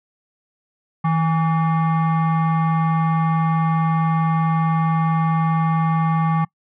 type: tone with frequency modulation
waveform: sine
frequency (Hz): 161.1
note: E3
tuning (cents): -39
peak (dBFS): -14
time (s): 1.04-6.45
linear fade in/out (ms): 10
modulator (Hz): 982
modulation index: 0.76
effects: noise-tail reverb RT60 0.1 s tail -25 dB re dry + tanh soft clip ceiling -12 dBFS